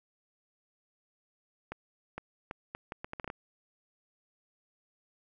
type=accelerating click train; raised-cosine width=0.5 ms; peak=-23 dBFS; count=11; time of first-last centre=1.72-3.301 s; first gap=460 ms; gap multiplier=0.72; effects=none